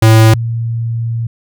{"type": "tone pair in turn", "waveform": ["square", "sine"], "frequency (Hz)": [111.1, 115.54], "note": ["A2", "A#2"], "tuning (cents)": [17, -15], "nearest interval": "minor second", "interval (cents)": 68, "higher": "second", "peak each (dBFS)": [-4, -14], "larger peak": "first", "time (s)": [[0.02, 0.34], [0.34, 1.27]], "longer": "second", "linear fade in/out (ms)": 5, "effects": []}